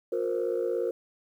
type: chord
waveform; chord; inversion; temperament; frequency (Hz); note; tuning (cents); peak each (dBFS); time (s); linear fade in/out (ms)
sine; F suspended fourth; none; equal with one note detuned; 358.4 / 466.2 / 523.3; F4 / Bb4 / C5; +45 / 0 / 0; -30 / -28 / -31; 0.12-0.91; 5
effects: tanh soft clip ceiling -20 dBFS + 10-bit